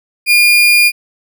35% pulse tone, 2420 Hz, D#7, 49 cents flat, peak -4 dBFS, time 0.26-0.92 s, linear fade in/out 50 ms, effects none

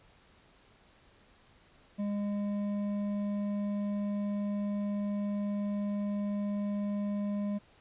triangle tone with hard clipping, 204.2 Hz, G#3, 29 cents flat, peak -32 dBFS, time 1.98-7.59 s, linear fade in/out 20 ms, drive 11 dB, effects pink hiss -62 dBFS RMS until 7.8 s + resampled to 8000 Hz

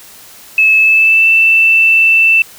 sine tone with pitch glide, 2600 to 2661 Hz, E7 to E7, -24 to +16 cents, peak -5 dBFS, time 0.58-2.42 s, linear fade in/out 2 ms, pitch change +40 cents, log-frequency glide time 0.77-1.27 s, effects white hiss -37 dBFS RMS until 2.58 s

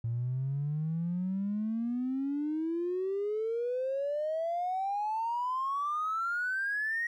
triangle exponential sweep, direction up, 113.8 to 1897 Hz, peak -26 dBFS, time 0.04-7.07 s, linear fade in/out 5 ms, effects tanh soft clip ceiling -27 dBFS

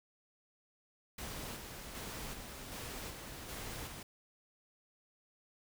pink noise with tremolo, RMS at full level -44 dBFS, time 1.18-4.03 s, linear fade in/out 5 ms, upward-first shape square, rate 1.3 Hz, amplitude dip 35%, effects none

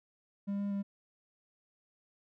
triangle tone with pitch steps, 200.1 / 201.6 / 199.2 Hz, G3 / G3 / G3, +36 / +49 / +28 cents, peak -30 dBFS, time 0.47-0.83 s, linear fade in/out 20 ms, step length 120 ms, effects none

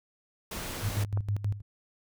pink noise, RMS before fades -37 dBFS, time 0.51-1.04 s, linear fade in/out 5 ms
sine tone with tremolo, 102.1 Hz, G#2, 29 cents flat, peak -25 dBFS, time 0.81-1.62 s, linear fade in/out 50 ms, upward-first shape square, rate 6.3 Hz, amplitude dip 75%
click, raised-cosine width 1 ms, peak -24 dBFS, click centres 1.174 s
effects none

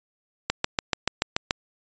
click train, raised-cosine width 0.2 ms, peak -4 dBFS, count 8, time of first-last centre 0.5-1.509 s, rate 6.94 Hz, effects resampled to 16000 Hz

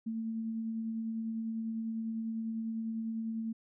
sine tone with tremolo, 224.4 Hz, A3, 34 cents sharp, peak -32 dBFS, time 0.06-3.53 s, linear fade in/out 10 ms, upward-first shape triangle, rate 10 Hz, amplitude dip 30%, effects none

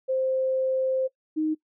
sine tone pair in turn, 523.3 / 311.2 Hz, C5 / D#4, 0 / 0 cents, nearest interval major sixth, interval 900 cents, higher first, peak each -22 dBFS, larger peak neither, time 0.08-1.08 / 1.36-1.55 s, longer first, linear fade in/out 20 ms, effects noise-tail reverb RT60 0.1 s tail -21 dB re dry

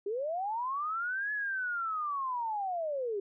sine linear two-way sweep, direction up then down, 385 to 1715 to 385 Hz, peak -31 dBFS, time 0.06-3.2 s, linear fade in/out 5 ms, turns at 1.32 s, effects none

